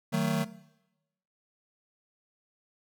square chord, D# diminished, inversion none, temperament just, 155.56 / 186.68 / 224 Hz, D#3 / F#3 / A3, 0 / +16 / +31 cents, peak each -31 dBFS, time 0.12-0.45 s, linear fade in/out 20 ms, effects noise-tail reverb RT60 0.9 s tail -18 dB re dry

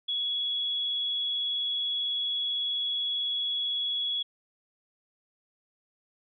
sine tone with vibrato, 3366 Hz, G#7, 23 cents sharp, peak -27 dBFS, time 0.08-4.23 s, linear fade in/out 10 ms, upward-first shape square, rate 20 Hz, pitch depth 11 cents each way, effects none

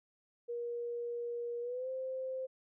sine tone with pitch glide, 475.4 to 521.4 Hz, A#4 to C5, +34 to -6 cents, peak -36 dBFS, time 0.48-2.47 s, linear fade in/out 20 ms, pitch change +160 cents, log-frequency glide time 1.61-1.89 s, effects none

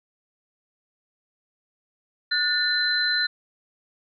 sine tone cluster, 1456 / 1776 / 4065 Hz, F#6 / A6 / B7, -28 / +16 / +49 cents, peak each -26 / -26 / -23 dBFS, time 2.31-3.27 s, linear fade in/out 10 ms, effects none

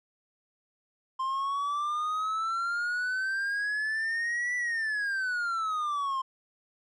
triangle exponential two-way sweep, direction up then down, 1046.5 to 1975.5 to 1046.5 Hz, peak -26 dBFS, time 1.19-6.22 s, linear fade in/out 10 ms, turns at 4.56 s, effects resampled to 24000 Hz

